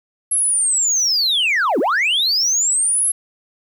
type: linear two-way sweep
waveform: sine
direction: down then up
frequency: 11160 to 227.3 to 11160 Hz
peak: -12 dBFS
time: 0.31-3.12 s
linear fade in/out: 10 ms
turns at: 1.79 s
effects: tanh soft clip ceiling -13 dBFS + 8-bit